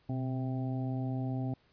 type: harmonic tone with a mistuned harmonic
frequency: 130.81 Hz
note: C3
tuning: in tune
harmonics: 1 / 2 / 3 / 4 / 5 / 6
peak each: -33 / -36 / -49 / -53 / -46 / -47 dBFS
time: 0.09-1.54 s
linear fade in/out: 5 ms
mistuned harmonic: 1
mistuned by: -64 cents
effects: pink hiss -68 dBFS RMS until 1.72 s + resampled to 11025 Hz